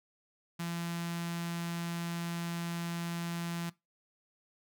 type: tone with notch filter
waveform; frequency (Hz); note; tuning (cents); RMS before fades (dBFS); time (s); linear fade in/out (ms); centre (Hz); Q
sawtooth; 170.1; F3; -45; -37; 0.59-3.7; 10; 460; 0.66
effects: noise-tail reverb RT60 0.2 s tail -20 dB re dry